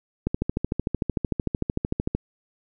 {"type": "click train", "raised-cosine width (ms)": 3, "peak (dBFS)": -10, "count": 26, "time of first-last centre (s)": [0.27, 2.15], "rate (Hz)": 13.3, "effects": []}